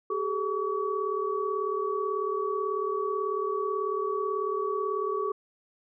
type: tone cluster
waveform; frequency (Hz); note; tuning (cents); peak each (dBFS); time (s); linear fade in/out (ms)
sine; 389.1 / 427.3 / 1136; G4 / G#4 / C#6; -13 / +49 / +42; -31; 0.1-5.32; 5
effects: none